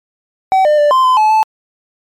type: tone with pitch steps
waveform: triangle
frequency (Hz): 762 / 601 / 589 / 1040 / 1022 / 861 / 873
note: G5 / D5 / D5 / C6 / C6 / A5 / A5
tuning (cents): -49 / +40 / +5 / -11 / -41 / -38 / -14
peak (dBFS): -5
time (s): 0.52-1.43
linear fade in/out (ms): 0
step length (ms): 130
effects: MP3 96 kbps